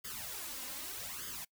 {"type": "noise with flanger", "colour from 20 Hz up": "white", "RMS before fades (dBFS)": -43, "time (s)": [0.04, 1.45], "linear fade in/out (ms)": 10, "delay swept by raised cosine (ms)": [0.6, 3.9], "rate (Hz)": 0.82, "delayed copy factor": 0.85, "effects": ["noise-tail reverb RT60 0.1 s tail -23 dB re dry"]}